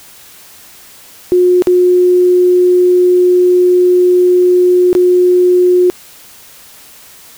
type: tone with dropouts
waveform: sine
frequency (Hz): 360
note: F#4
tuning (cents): -47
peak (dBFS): -5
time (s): 1.32-5.9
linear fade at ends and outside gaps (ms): 0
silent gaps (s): 1.622-1.671 / 4.93-4.951
effects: white hiss -38 dBFS RMS until 7.37 s